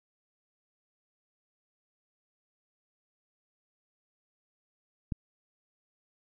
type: click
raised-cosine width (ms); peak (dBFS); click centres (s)
5; -19; 5.122
effects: none